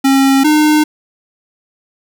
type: tone pair in turn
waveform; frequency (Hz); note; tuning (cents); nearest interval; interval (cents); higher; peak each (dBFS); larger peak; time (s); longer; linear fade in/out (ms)
square; 270.8 / 304; C#4 / D#4; -40 / -40; major second; 200; second; -8; neither; 0.04-0.44 / 0.44-0.84; neither; 10
effects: none